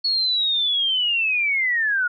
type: linear sweep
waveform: sine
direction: down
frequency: 4381 to 1417 Hz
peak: -18 dBFS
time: 0.04-2.08 s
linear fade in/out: 10 ms
effects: none